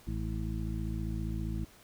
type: harmonic tone with a mistuned harmonic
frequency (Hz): 55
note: A1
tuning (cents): 0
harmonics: 1 / 2 / 3 / 4 / 6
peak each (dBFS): -35 / -38 / -40 / -41 / -43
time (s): 0.07-1.65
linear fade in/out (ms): 5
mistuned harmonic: 6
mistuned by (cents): -30
effects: pink hiss -58 dBFS RMS until 1.83 s